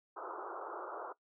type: band-pass noise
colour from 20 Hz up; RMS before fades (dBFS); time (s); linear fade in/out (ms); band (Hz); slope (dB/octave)
white; -44; 0.16-1.13; 10; 330 to 1400; 96
effects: noise-tail reverb RT60 0.1 s tail -18 dB re dry